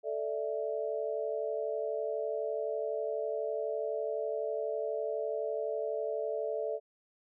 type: chord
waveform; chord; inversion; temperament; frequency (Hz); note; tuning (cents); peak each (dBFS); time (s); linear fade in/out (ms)
sine; A suspended fourth; none; equal; 440 / 587.3 / 659.3; A4 / D5 / E5; 0 / 0 / 0; -35 / -36 / -37; 0.03-6.8; 50
effects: none